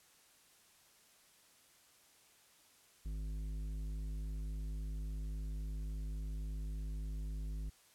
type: tone with tanh clipping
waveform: sine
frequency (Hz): 51.8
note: G#1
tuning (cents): -4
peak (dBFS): -40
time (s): 3.05-7.7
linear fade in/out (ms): 10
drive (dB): 11
effects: white hiss -66 dBFS RMS until 7.94 s + low-pass 12000 Hz 12 dB/octave